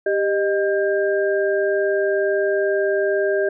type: tone cluster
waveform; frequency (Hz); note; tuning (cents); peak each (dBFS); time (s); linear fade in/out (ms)
sine; 394.8 / 617 / 1599; G4 / D#5 / G6; +12 / -15 / +34; -19 / -21 / -26; 0.06-3.49; 5
effects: none